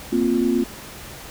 sine chord, Bb suspended second, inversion none, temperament just, 233.1 / 262.2 / 349.6 Hz, Bb3 / C4 / F4, 0 / +4 / +2 cents, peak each -21 dBFS, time 0.12-0.64 s, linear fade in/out 10 ms, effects pink hiss -38 dBFS RMS until 1.3 s

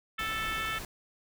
harmonic tone, 440 Hz, A4, in tune, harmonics 3 / 4 / 5 / 6 / 7 / 8, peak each -35 / -37 / -39 / -41 / -42 / -43 dBFS, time 0.18-0.79 s, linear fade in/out 10 ms
pink noise, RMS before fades -41 dBFS, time 0.19-0.85 s, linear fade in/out 2 ms
effects none

